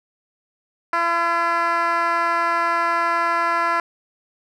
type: tone with band-pass filter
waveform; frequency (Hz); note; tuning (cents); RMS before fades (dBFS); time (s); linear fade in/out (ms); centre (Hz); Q
10% pulse; 339; E4; +49; -20; 0.93-3.8; 2; 1200; 1.7
effects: none